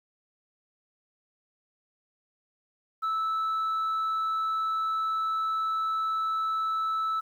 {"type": "tone", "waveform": "sine", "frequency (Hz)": 1311, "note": "E6", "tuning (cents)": -10, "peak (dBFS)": -23, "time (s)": [3.02, 7.21], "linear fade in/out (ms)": 20, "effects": ["tanh soft clip ceiling -25 dBFS", "10-bit"]}